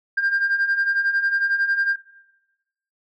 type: beating tone pair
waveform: sine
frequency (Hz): 1589 / 1600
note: G6 / G6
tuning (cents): +23 / +35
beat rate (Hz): 11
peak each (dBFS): -23 / -18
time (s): 0.17-1.96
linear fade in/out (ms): 10
effects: noise-tail reverb RT60 1.0 s tail -18 dB re dry + tanh soft clip ceiling -14 dBFS